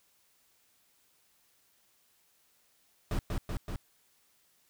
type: noise with echo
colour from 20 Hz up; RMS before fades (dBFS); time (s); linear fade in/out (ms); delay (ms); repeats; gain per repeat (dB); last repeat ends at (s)
brown; -30; 3.11-3.19; 2; 190; 3; -2; 3.76
effects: white hiss -69 dBFS RMS until 4.69 s